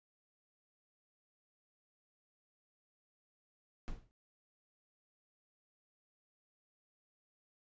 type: noise with exponential decay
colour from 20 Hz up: brown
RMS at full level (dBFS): -36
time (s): 3.88-4.11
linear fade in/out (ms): 0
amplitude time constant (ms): 49
effects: resampled to 16000 Hz